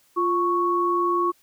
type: tone pair together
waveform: sine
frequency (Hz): 349.2 / 1108.7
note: F4 / C#6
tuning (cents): 0 / 0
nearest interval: octave + minor sixth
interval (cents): 2000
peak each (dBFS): -23 / -21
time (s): 0.16-1.32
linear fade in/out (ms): 20
effects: white hiss -61 dBFS RMS until 1.42 s